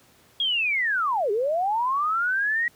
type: linear two-way sweep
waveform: sine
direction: down then up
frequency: 3322 to 389.5 to 1922 Hz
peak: -21 dBFS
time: 0.4-2.68 s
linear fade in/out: 2 ms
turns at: 1.31 s
effects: pink hiss -57 dBFS RMS until 2.75 s + high-pass 80 Hz 12 dB/octave